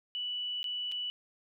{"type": "tone with dropouts", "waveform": "sine", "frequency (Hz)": 2960, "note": "F#7", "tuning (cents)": 0, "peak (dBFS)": -33, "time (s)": [0.15, 1.1], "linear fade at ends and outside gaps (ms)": 0, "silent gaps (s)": [[0.63, 0.642], [0.916, 0.921]], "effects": []}